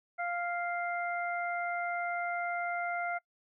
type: harmonic tone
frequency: 698 Hz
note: F5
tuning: 1 cent flat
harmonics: 1 / 2 / 3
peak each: -34 / -37 / -39 dBFS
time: 0.18-3.19 s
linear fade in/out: 20 ms
effects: noise-tail reverb RT60 0.1 s tail -23 dB re dry